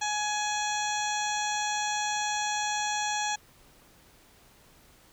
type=harmonic tone; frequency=839 Hz; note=G#5; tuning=17 cents sharp; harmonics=1 / 2 / 3 / 4 / 5 / 7 / 8 / 9; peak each=-30 / -35 / -38 / -38 / -40 / -37 / -39 / -43 dBFS; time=0.01-3.36 s; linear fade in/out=10 ms; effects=pink hiss -58 dBFS RMS until 5.12 s